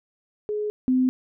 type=tone pair in turn; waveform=sine; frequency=420.7 / 256.2 Hz; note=G#4 / C4; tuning=+22 / -36 cents; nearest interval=major sixth; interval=858 cents; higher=first; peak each=-24 / -17 dBFS; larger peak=second; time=0.49-0.7 / 0.88-1.09 s; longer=neither; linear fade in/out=0 ms; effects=none